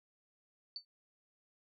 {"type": "tone with exponential decay", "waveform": "sine", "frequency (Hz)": 4500, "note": "C#8", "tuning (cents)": 25, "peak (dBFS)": -36, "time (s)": [0.76, 0.85], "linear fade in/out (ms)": 1, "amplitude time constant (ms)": 18, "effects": []}